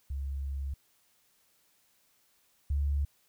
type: tone pair in turn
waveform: sine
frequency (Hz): 68.8 / 71.23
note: C#2 / C#2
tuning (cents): -12 / +48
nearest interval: minor second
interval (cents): 60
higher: second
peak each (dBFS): -32 / -26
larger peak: second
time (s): 0.1-0.74 / 2.7-3.05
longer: first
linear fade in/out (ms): 5
effects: white hiss -69 dBFS RMS until 3.28 s